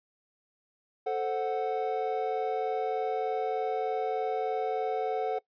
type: chord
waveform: triangle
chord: F# diminished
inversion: first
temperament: equal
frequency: 440 / 523.3 / 740 Hz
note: A4 / C5 / F#5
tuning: 0 / 0 / 0 cents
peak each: -29 / -34 / -29 dBFS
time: 1.06-5.39 s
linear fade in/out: 10 ms
effects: noise-tail reverb RT60 0.1 s tail -21 dB re dry + resampled to 11025 Hz